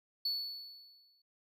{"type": "tone with exponential decay", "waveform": "triangle", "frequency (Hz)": 4435, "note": "C#8", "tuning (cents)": 0, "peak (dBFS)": -29, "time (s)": [0.25, 1.22], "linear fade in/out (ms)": 5, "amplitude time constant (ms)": 210, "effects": []}